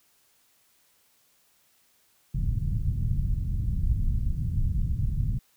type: low-pass noise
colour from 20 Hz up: pink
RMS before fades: -26 dBFS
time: 2.34-5.39 s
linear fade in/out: 5 ms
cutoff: 150 Hz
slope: 24 dB/octave
effects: white hiss -65 dBFS RMS until 5.56 s